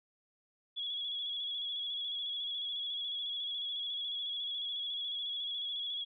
sine tone with vibrato, 3366 Hz, G#7, 23 cents sharp, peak -35 dBFS, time 0.76-6.05 s, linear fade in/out 20 ms, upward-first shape square, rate 14 Hz, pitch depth 31 cents each way, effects none

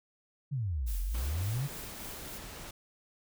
sine exponential two-way sweep, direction down then up, 150 to 41.79 to 150 Hz, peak -30 dBFS, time 0.51-1.68 s, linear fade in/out 20 ms, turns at 0.99 s
blue noise with tremolo, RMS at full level -45 dBFS, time 0.86-2.39 s, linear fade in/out 20 ms, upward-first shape sine, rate 3.5 Hz, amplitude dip 45%
pink noise, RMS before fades -45 dBFS, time 1.14-2.71 s, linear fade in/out 5 ms
effects none

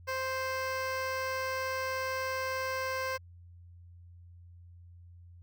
15% pulse tone with notch filter, 523.3 Hz, C5, in tune, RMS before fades -34 dBFS, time 0.07-3.18 s, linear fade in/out 20 ms, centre 10000 Hz, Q 0.91, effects added 87 Hz sine -50 dBFS peak until 5.42 s

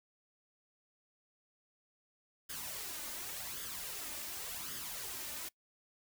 white noise with flanger, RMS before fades -43 dBFS, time 2.49-5.49 s, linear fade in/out 10 ms, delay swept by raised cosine 0.6 to 3.4 ms, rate 0.89 Hz, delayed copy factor +0.6, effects noise-tail reverb RT60 0.1 s tail -22 dB re dry

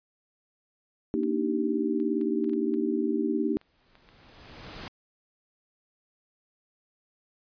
sine chord, Eb major seventh, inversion second, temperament just, 233.3 / 291.7 / 311.1 / 388.9 Hz, Bb3 / D4 / Eb4 / G4, +2 / -12 / 0 / -14 cents, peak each -30 / -31 / -29 / -30 dBFS, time 1.14-3.57 s, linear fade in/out 0 ms
clicks, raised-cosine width 0.3 ms, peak -37 dBFS, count 12, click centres 1.234 / 2.001 / 2.213 / 2.443 / 2.495 / 2.534 / 2.74 / 3.614 / 3.954 / 4.089 / 4.594 / 4.711 s
pink noise with exponential growth, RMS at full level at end -38 dBFS, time 3.36-4.88 s, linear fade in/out 1 ms, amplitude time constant 330 ms
effects resampled to 11025 Hz

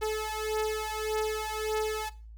sawtooth beating tone pair, 431.3 / 433 Hz, A4 / A4, -35 / -28 cents, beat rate 1.7 Hz, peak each -29 dBFS, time 0.01-2.1 s, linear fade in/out 20 ms, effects noise-tail reverb RT60 0.4 s tail -19 dB re dry + added 55 Hz sine -44 dBFS peak until 2.37 s

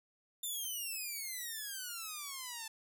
5% pulse exponential sweep, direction down, 3615 to 876 Hz, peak -30 dBFS, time 0.43-2.68 s, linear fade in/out 5 ms, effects none

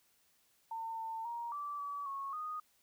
sine tone with pitch steps, 904 / 898 / 940 / 1162 / 1145 / 1100 / 1238 Hz, A5 / A5 / A#5 / D6 / D6 / C#6 / D#6, +47 / +35 / +14 / -19 / -44 / -14 / -9 cents, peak -38 dBFS, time 0.71-2.6 s, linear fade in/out 5 ms, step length 270 ms, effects white hiss -72 dBFS RMS until 2.82 s

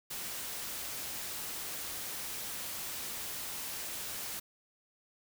white noise, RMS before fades -40 dBFS, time 0.1-4.4 s, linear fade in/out 10 ms, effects none

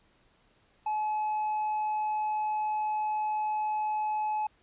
triangle tone with tanh clipping, 854 Hz, G#5, 48 cents sharp, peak -28 dBFS, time 0.86-4.47 s, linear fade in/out 5 ms, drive 7 dB, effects pink hiss -66 dBFS RMS until 4.62 s + resampled to 8000 Hz

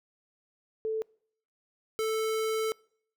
sine / square tone pair in turn, 440 / 440 Hz, A4 / A4, 0 / 0 cents, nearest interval unison, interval 0 cents, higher neither, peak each -28 dBFS, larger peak neither, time 0.85-1.02 / 1.99-2.72 s, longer second, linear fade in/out 0 ms, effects noise-tail reverb RT60 0.6 s tail -26 dB re dry

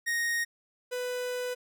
45% pulse tone pair in turn, 1864.7 / 496.8 Hz, A#6 / B4, 0 / +10 cents, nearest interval octave + major seventh, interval 2290 cents, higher first, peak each -27 / -31 dBFS, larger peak first, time 0.06-0.45 / 0.91-1.55 s, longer second, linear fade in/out 20 ms, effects none

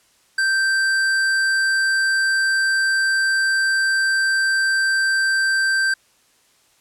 sine tone with tanh clipping, 1565 Hz, G6, 3 cents flat, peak -18 dBFS, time 0.38-5.94 s, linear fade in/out 5 ms, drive 17 dB, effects white hiss -58 dBFS RMS until 6.8 s + low-pass 10000 Hz 12 dB/octave

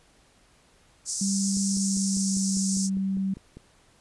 pink band-pass noise, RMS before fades -31 dBFS, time 1.05-2.9 s, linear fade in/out 50 ms, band 5400 to 9000 Hz, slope 48 dB/octave
sine tone with pitch glide, 196 to 192.74 Hz, G3 to G3, 0 to -29 cents, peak -24 dBFS, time 1.21-3.34 s, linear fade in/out 5 ms, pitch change -29 cents, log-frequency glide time 1.64-2.59 s
click train, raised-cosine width 3 ms, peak -29 dBFS, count 11, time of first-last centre 1.57-3.57 s, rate 5 Hz
effects pink hiss -60 dBFS RMS until 4 s + resampled to 24000 Hz

